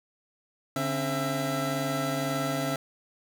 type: tone cluster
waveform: 25% pulse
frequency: 143.9 / 265.9 / 666 Hz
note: D3 / C4 / E5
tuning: -35 / +28 / +18 cents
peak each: -28 dBFS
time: 0.76-2.76 s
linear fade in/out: 2 ms
effects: none